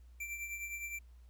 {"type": "tone with tremolo", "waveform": "square", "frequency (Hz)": 2349, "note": "D7", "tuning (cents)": 0, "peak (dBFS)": -38, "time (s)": [0.2, 0.99], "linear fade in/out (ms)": 5, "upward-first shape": "triangle", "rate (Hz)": 9.7, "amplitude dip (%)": 60, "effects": ["added 60 Hz sine -54 dBFS peak until 1.29 s", "pink hiss -75 dBFS RMS until 1.29 s"]}